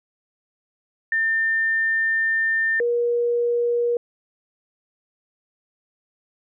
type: tone pair in turn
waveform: sine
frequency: 1800 / 476.8 Hz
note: A6 / A#4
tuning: +39 / +39 cents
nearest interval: octave + major seventh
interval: 2300 cents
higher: first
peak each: -18 dBFS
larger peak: neither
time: 1.12-2.8 / 2.8-3.97 s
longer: first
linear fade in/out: 2 ms
effects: none